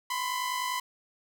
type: tone pair together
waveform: sawtooth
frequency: 996.5 / 1046.5 Hz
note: B5 / C6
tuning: +15 / 0 cents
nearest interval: minor second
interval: 85 cents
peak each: -27 / -31 dBFS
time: 0.1-0.8 s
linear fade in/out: 5 ms
effects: none